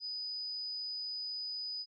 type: tone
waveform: sine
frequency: 4978 Hz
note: D#8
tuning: in tune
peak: -37 dBFS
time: 0-1.86 s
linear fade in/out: 50 ms
effects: AAC 48 kbps